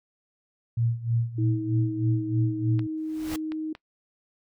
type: tone with tremolo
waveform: sine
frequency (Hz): 116.54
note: A#2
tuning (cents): 0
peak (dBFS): -20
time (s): 0.77-2.87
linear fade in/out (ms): 5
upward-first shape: sine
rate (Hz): 3.2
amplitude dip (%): 85
type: tone with pitch glide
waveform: sine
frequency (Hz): 319.4 to 313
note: D#4 to D#4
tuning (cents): +45 to +10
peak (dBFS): -28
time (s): 1.38-3.73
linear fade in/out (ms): 5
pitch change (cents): -35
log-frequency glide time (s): 1.64-3.31
type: clicks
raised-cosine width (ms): 0.3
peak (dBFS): -24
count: 3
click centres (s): 2.793 / 3.52 / 3.751
type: noise with exponential growth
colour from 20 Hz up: pink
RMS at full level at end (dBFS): -33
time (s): 2.97-3.36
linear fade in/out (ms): 2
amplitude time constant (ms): 83
effects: noise-tail reverb RT60 0.1 s tail -22 dB re dry